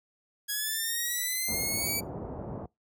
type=linear sweep; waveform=5% pulse; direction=up; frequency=1655 to 2312 Hz; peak=-19 dBFS; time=0.48-2.01 s; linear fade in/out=20 ms
type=low-pass noise; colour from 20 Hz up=pink; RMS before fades=-36 dBFS; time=1.48-2.66 s; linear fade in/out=5 ms; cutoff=850 Hz; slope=24 dB/octave
effects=noise-tail reverb RT60 0.2 s tail -25 dB re dry + high-pass 80 Hz 12 dB/octave

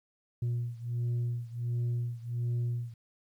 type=beating tone pair; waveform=sine; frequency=119.3 / 120.7 Hz; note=A#2 / B2; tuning=+41 / -39 cents; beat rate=1.4 Hz; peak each=-30 / -32 dBFS; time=0.42-2.94 s; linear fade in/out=5 ms; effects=tanh soft clip ceiling -27 dBFS + 11-bit

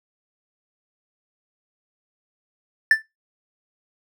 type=tone with exponential decay; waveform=triangle; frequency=1765 Hz; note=A6; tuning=5 cents sharp; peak=-6 dBFS; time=2.91-3.02 s; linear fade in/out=2 ms; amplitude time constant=23 ms; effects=noise-tail reverb RT60 0.2 s tail -19 dB re dry

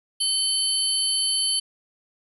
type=tone cluster; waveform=sine; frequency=3065 / 4485 / 10840 Hz; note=G7 / C#8 / E9; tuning=-40 / +19 / +47 cents; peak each=-25 dBFS; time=0.2-1.6 s; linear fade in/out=10 ms; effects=none

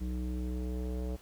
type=tone with low-pass filter sweep; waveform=square; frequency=62 Hz; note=B1; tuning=7 cents sharp; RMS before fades=-35 dBFS; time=0-1.17 s; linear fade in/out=20 ms; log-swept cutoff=270 to 540 Hz; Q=2.1; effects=pink hiss -58 dBFS RMS until 1.21 s

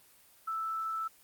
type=tone; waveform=sine; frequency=1318.5 Hz; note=E6; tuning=in tune; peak=-32 dBFS; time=0.47-1.08 s; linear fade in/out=10 ms; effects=white hiss -61 dBFS RMS until 1.23 s + Opus 24 kbps

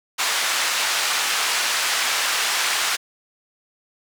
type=band-pass noise; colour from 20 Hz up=pink; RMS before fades=-22 dBFS; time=0.18-2.97 s; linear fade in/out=20 ms; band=1200 to 8400 Hz; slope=12 dB/octave; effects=none

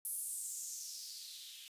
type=noise with band-pass filter sweep; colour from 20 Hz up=violet; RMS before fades=-45 dBFS; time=0.05-1.68 s; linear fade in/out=0 ms; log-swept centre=11000 to 3000 Hz; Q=3.7; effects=resampled to 32000 Hz

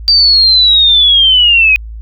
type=linear sweep; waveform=sine; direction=down; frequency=4681 to 2489 Hz; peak=-4 dBFS; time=0.08-1.76 s; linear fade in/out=0 ms; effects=added 55 Hz sine -23 dBFS peak until 2.01 s

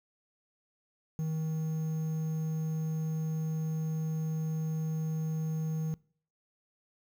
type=tone with quantisation; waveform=triangle; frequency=158.3 Hz; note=D#3; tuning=30 cents sharp; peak=-28 dBFS; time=1.19-5.94 s; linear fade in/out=0 ms; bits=9; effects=noise-tail reverb RT60 0.5 s tail -23 dB re dry

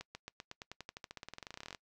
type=accelerating click train; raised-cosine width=0.2 ms; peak=-27 dBFS; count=29; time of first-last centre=0.01-1.748 s; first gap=140 ms; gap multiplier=0.93; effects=noise-tail reverb RT60 0.1 s tail -23 dB re dry

